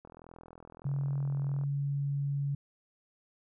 click train, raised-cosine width 1 ms, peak -36 dBFS, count 67, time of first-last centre 0.05-1.637 s, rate 41.6 Hz
sine tone with pitch glide, 139.7 to 141.08 Hz, C#3 to C#3, +14 to +31 cents, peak -29 dBFS, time 0.85-2.55 s, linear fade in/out 5 ms, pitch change +17 cents, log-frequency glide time 1.56-1.66 s
effects none

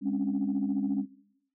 sine tone cluster, 204 / 268.7 / 283 Hz, G#3 / C4 / C#4, -31 / +46 / +36 cents, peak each -30 dBFS, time 0.01-1.06 s, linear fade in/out 50 ms, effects noise-tail reverb RT60 0.8 s tail -20 dB re dry + tanh soft clip ceiling -20 dBFS

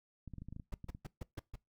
clicks, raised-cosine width 5 ms, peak -34 dBFS, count 11, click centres 0.277 / 0.337 / 0.383 / 0.42 / 0.486 / 0.526 / 0.564 / 0.598 / 0.738 / 0.843 / 0.949 s
brown noise bursts, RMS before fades -42 dBFS, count 6, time 0.72-1.558 s, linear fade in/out 5 ms, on 23 ms, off 140 ms
effects noise-tail reverb RT60 0.2 s tail -22 dB re dry

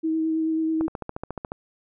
sine tone with vibrato, 319.6 Hz, D#4, 47 cents sharp, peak -21 dBFS, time 0.03-0.88 s, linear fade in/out 20 ms, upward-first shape sine, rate 9.2 Hz, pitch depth 13 cents each way
click train, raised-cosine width 1 ms, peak -17 dBFS, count 11, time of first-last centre 0.81-1.519 s, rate 14.1 Hz
effects none

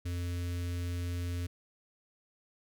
square tone with notch filter, 87.7 Hz, F2, 8 cents sharp, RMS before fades -35 dBFS, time 0.05-1.47 s, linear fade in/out 10 ms, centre 840 Hz, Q 0.62, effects none

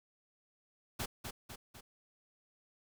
pink noise with echo, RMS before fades -38 dBFS, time 0.99-1.06 s, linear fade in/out 10 ms, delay 250 ms, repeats 3, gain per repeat -5 dB, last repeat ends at 1.81 s, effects none

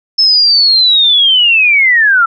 sine linear sweep, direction down, 5274 to 1318.5 Hz, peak -5 dBFS, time 0.18-2.26 s, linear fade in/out 10 ms, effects none

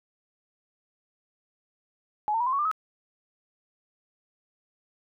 sine tone with pitch steps, 844 / 904.6 / 969.5 / 1039.1 / 1113.7 / 1193.6 / 1279.3 Hz, G#5 / A5 / B5 / C6 / C#6 / D6 / D#6, +28 / +48 / -32 / -12 / +8 / +28 / +48 cents, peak -23 dBFS, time 2.28-2.714 s, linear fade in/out 0 ms, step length 62 ms, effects none

